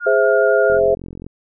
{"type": "tone with vibrato", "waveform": "sine", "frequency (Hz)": 1418, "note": "F6", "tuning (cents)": 26, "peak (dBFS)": -20, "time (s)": [0, 0.8], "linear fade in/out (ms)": 50, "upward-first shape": "sine", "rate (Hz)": 12, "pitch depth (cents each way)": 13}
{"type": "chord", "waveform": "sine", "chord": "Ab augmented", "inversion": "none", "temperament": "equal", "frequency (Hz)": [415.3, 523.3, 659.3], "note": ["Ab4", "C5", "E5"], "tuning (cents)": [0, 0, 0], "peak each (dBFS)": -16, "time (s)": [0.06, 0.95], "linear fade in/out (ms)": 10}
{"type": "click train", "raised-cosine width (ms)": 3, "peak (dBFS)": -20, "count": 26, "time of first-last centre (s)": [0.7, 1.266], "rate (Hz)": 44.2}
{"effects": []}